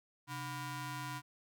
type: ring-modulated tone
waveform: sawtooth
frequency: 430.3 Hz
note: A4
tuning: 39 cents flat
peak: -33 dBFS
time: 0.27-1.22 s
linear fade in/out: 50 ms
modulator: 562 Hz
effects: none